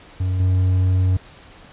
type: tone with level steps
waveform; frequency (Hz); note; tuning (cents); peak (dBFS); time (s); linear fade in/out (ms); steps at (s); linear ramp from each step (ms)
triangle; 92.6; F#2; +2; -16 / -12; 0.2-1.17; 5; 0.4; 2
effects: pink hiss -45 dBFS RMS until 1.72 s + resampled to 8000 Hz